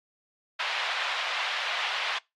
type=band-pass noise; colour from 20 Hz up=white; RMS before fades=-30 dBFS; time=0.59-2.19 s; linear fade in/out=10 ms; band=660 to 3500 Hz; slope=24 dB/octave; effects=noise-tail reverb RT60 0.2 s tail -22 dB re dry + MP3 64 kbps